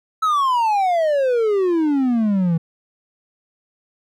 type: exponential sweep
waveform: triangle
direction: down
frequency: 1318.5 to 160.5 Hz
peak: -13 dBFS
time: 0.22-2.58 s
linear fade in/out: 10 ms
effects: none